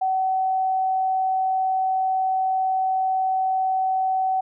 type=tone; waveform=sine; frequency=757 Hz; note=F#5; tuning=39 cents sharp; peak=-19 dBFS; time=0.01-4.41 s; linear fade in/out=10 ms; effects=none